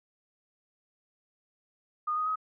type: tone with pitch steps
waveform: sine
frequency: 1226 / 1246 / 1266.3 Hz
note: D#6 / D#6 / D#6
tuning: -26 / +2 / +30 cents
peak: -27 dBFS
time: 2.07-2.358 s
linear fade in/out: 10 ms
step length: 96 ms
effects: none